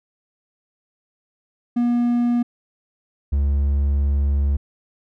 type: tone pair in turn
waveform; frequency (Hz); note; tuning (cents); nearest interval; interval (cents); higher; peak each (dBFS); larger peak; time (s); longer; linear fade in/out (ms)
triangle; 240 / 70.47; B3 / C#2; -49 / +29; octave + major sixth; 2122; first; -14; neither; 1.76-2.43 / 3.32-4.57; second; 10
effects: none